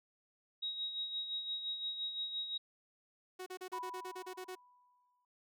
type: tone with tremolo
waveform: sine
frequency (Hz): 3800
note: A#7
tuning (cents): +33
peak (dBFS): -35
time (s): 0.62-2.58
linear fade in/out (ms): 10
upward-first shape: sine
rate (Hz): 5.8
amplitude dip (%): 55
type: tone bursts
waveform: sawtooth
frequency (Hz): 369.3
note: F#4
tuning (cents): -3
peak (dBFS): -39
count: 11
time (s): 3.39-4.554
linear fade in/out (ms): 10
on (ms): 74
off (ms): 35
type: tone with exponential decay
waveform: sine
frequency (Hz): 988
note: B5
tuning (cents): 0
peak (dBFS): -38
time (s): 3.73-5.25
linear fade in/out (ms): 2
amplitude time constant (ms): 330
effects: none